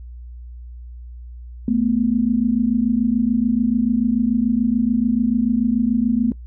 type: tone pair together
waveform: sine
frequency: 220 / 246.9 Hz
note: A3 / B3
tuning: 0 / 0 cents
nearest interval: major second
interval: 200 cents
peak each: -18 dBFS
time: 1.68-6.32 s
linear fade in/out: 2 ms
effects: noise-tail reverb RT60 0.1 s tail -22 dB re dry + added 60 Hz sine -33 dBFS peak until 6.46 s